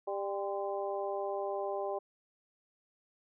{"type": "harmonic tone with a mistuned harmonic", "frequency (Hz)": 198.3, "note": "G3", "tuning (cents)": 20, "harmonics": [2, 3, 4, 5], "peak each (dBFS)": [-37, -37, -39, -44], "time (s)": [0.07, 1.99], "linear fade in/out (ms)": 10, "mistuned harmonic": 5, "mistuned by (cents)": 66, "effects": []}